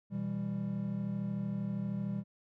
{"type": "chord", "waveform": "triangle", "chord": "E minor", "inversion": "second", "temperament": "just", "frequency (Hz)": [123.61, 164.81, 197.78], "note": ["B2", "E3", "G3"], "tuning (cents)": [2, 0, 16], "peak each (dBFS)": [-38, -38, -33], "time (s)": [0.1, 2.24], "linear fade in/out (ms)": 50, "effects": []}